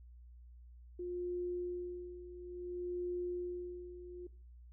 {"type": "tone with tremolo", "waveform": "sine", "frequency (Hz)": 355.1, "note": "F4", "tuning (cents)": 29, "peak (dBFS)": -35, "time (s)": [0.99, 4.27], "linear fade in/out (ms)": 5, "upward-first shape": "sine", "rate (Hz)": 0.58, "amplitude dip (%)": 75, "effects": ["noise-tail reverb RT60 0.4 s tail -19 dB re dry", "added 60 Hz sine -53 dBFS peak until 4.72 s"]}